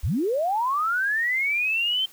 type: linear sweep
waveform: sine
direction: up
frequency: 46.25 to 3136 Hz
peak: -21 dBFS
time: 0.03-2.06 s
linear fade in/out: 10 ms
effects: white hiss -51 dBFS RMS until 2.12 s